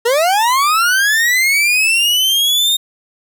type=linear sweep; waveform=40% pulse; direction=up; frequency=450 to 3700 Hz; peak=-10 dBFS; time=0.05-2.77 s; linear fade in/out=10 ms; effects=none